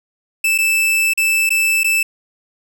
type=tone with dropouts; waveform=45% pulse; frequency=2637 Hz; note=E7; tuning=in tune; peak=-13 dBFS; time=0.44-2.03 s; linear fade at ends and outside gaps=5 ms; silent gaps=0.579-0.585 / 1.136-1.175 / 1.493-1.504 / 1.834-1.843 s; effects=none